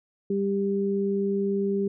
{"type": "tone pair together", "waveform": "sine", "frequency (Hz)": [198, 396.3], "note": ["G3", "G4"], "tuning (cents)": [18, 19], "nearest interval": "octave", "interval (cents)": 1201, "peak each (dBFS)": [-26, -25], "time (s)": [0.3, 1.88], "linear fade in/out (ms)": 5, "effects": []}